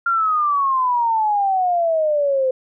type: exponential sweep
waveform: sine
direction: down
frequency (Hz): 1396.9 to 512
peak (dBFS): -15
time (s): 0.06-2.51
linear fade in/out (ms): 5
effects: none